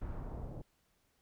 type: noise with low-pass filter sweep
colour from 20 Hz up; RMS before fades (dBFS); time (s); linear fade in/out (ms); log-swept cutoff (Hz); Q
brown; -42; 0.01-0.62; 10; 1500 to 580; 1.3
effects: pink hiss -75 dBFS RMS until 1.21 s